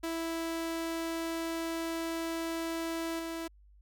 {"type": "tone with level steps", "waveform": "sawtooth", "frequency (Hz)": 329.6, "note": "E4", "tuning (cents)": 0, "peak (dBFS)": [-29, -32], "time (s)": [0.03, 3.48], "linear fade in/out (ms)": 10, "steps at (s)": 3.19, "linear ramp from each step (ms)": 5, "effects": ["added 50 Hz sine -56 dBFS peak until 3.81 s"]}